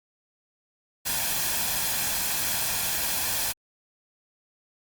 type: noise with comb filter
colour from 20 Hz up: white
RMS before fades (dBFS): -27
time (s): 1.05-3.53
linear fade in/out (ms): 20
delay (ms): 1.2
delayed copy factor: +0.5
effects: Opus 48 kbps